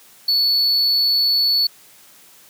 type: tone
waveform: triangle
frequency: 4435 Hz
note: C#8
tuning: in tune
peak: -13 dBFS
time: 0.28-1.67 s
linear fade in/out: 5 ms
effects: white hiss -48 dBFS RMS until 2.49 s + high-pass 100 Hz 12 dB/octave